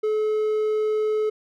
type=tone; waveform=triangle; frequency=429.7 Hz; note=A4; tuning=41 cents flat; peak=-18 dBFS; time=0.03-1.3 s; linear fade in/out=10 ms; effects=none